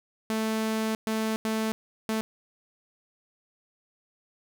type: tone bursts at uneven times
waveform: sawtooth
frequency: 220 Hz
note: A3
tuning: in tune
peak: -22 dBFS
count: 4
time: 0.3-0.95 / 1.07-1.36 / 1.45-1.72 / 2.09-2.21 s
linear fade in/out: 0 ms
effects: none